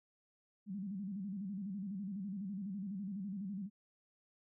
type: tone with vibrato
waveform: sine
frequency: 196 Hz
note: G3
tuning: in tune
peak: -39 dBFS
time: 0.66-3.7 s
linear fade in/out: 50 ms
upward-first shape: square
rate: 12 Hz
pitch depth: 100 cents each way
effects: none